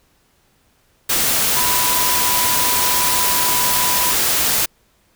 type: tone in noise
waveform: sine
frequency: 987.8 Hz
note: B5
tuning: in tune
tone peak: -22 dBFS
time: 1.56-4.12 s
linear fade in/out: 10 ms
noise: white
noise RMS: -17 dBFS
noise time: 1.09-4.66 s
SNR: -8 dB
effects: pink hiss -59 dBFS RMS until 5.15 s